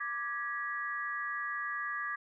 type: chord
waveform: sine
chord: G# diminished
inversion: second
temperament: equal with one note detuned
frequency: 1174.7 / 1661.2 / 1932.6 Hz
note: D6 / G#6 / B6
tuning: 0 / 0 / -38 cents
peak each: -38 / -37 / -40 dBFS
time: 0-2.16 s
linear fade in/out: 10 ms
effects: none